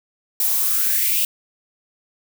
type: noise with high-pass filter sweep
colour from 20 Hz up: violet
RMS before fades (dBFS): -19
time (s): 0.4-1.25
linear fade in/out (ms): 2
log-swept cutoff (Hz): 730 to 2900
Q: 5.5
effects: none